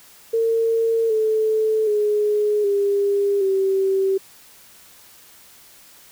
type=tone with pitch steps; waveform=sine; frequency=454.7 / 436.4 / 418.9 / 402.1 / 385.9 Hz; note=A#4 / A4 / G#4 / G4 / G4; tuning=-43 / -14 / +15 / +44 / -27 cents; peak=-16 dBFS; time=0.33-4.18 s; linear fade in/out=10 ms; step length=770 ms; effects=white hiss -48 dBFS RMS until 6.11 s